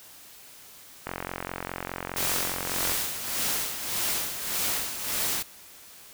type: click train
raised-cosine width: 0.5 ms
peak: -16 dBFS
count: 84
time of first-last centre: 1.07-2.919 s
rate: 44.9 Hz
type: noise with tremolo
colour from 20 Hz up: white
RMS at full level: -27 dBFS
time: 2.16-5.43 s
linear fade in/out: 10 ms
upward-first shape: sine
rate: 1.7 Hz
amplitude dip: 60%
effects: white hiss -49 dBFS RMS until 6.13 s